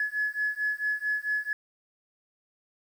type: beating tone pair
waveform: sine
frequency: 1700 / 1704.5 Hz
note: G#6 / G#6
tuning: +40 / +45 cents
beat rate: 4.5 Hz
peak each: -29 dBFS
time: 0-1.53 s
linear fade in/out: 2 ms
effects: tanh soft clip ceiling -19 dBFS + 9-bit